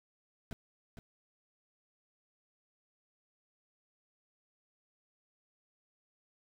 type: noise with echo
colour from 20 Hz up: brown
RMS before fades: -40 dBFS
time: 0.51-0.53 s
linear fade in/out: 0 ms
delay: 460 ms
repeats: 1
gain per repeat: -8 dB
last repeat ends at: 0.99 s
effects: none